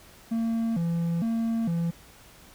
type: tone with vibrato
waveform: triangle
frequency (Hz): 196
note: G3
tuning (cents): 0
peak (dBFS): -22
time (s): 0.31-1.91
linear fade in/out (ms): 10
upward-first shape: square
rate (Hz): 1.1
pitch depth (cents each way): 260
effects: pink hiss -52 dBFS RMS until 2.54 s